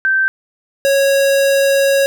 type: tone pair in turn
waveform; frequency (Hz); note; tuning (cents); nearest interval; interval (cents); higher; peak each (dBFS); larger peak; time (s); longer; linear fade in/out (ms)
sine / square; 1555 / 550.9; G6 / C#5; -14 / -11; octave + tritone; 1797; first; -11 / -11; neither; 0.05-0.28 / 0.85-2.06; second; 0
effects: none